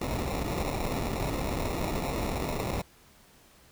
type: noise with sample-and-hold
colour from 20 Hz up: pink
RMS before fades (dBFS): -31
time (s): 0.01-2.82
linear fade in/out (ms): 5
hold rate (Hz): 1575
effects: pink hiss -58 dBFS RMS until 3.71 s